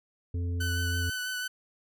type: harmonic tone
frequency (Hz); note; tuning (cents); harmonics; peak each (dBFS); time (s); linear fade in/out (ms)
87.31; F2; 0; 1 / 3 / 5; -28 / -41 / -46; 0.34-1.1; 5
type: tone with vibrato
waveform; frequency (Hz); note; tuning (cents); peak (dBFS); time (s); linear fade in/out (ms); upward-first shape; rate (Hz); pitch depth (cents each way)
sawtooth; 1500; F#6; +23; -28; 0.6-1.48; 10; sine; 6.1; 19
effects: none